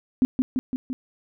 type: tone with echo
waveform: sine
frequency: 256 Hz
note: C4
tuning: 38 cents flat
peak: -14 dBFS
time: 0.22-0.25 s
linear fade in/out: 0 ms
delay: 170 ms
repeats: 4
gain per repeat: -3 dB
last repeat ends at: 0.93 s
effects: none